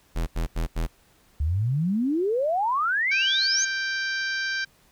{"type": "tone bursts", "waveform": "square", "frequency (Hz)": 41.2, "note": "E1", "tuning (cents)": 0, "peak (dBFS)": -24, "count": 4, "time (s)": [0.15, 0.873], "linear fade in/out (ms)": 20, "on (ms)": 120, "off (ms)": 81}
{"type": "exponential sweep", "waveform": "sine", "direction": "up", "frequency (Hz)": [69.3, 6645], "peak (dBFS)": -21, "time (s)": [1.4, 3.65], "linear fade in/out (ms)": 5}
{"type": "harmonic tone", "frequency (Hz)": 784, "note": "G5", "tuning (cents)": 0, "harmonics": [2, 3, 4, 5, 6, 7, 8], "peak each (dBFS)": [-26, -37, -40, -39, -36, -39, -45], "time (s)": [3.11, 4.65], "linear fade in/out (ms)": 10}
{"effects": ["pink hiss -60 dBFS RMS until 4.91 s"]}